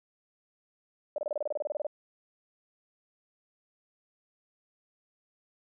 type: tone bursts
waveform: sine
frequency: 595 Hz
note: D5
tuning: 22 cents sharp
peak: -28 dBFS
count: 15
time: 1.16-1.868 s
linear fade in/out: 2 ms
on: 22 ms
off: 27 ms
effects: none